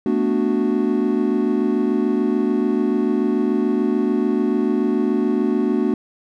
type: chord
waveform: triangle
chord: B minor seventh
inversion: third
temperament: equal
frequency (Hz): 220 / 246.9 / 293.7 / 370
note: A3 / B3 / D4 / F#4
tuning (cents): 0 / 0 / 0 / 0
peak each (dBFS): -20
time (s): 0.06-5.94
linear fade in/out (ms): 2
effects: none